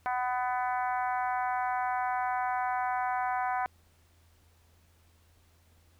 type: harmonic tone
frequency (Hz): 250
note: B3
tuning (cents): +21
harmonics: 3 / 4 / 5 / 6 / 7 / 8 / 9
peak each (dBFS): -30 / -34 / -40 / -38 / -44 / -46 / -47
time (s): 0.06-3.66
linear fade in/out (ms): 0
effects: added 83 Hz sine -62 dBFS peak until 5.99 s + pink hiss -67 dBFS RMS until 5.99 s